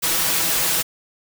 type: noise with comb filter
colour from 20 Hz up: white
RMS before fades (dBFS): -20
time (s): 0.02-0.83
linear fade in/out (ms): 20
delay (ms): 6.1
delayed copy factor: +0.7
effects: none